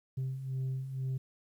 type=beating tone pair; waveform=sine; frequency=130 / 132.1 Hz; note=C3 / C3; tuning=-11 / +17 cents; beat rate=2.1 Hz; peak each=-38 / -32 dBFS; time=0.17-1.18 s; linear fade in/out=10 ms; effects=tanh soft clip ceiling -30 dBFS + 11-bit